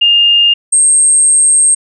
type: tone pair in turn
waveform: sine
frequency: 2820 / 8450 Hz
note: F7 / C9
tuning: +16 / +16 cents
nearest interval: octave + perfect fifth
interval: 1900 cents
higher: second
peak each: -5 dBFS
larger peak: neither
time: 0.01-0.54 / 0.72-1.75 s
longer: second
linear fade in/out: 10 ms
effects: none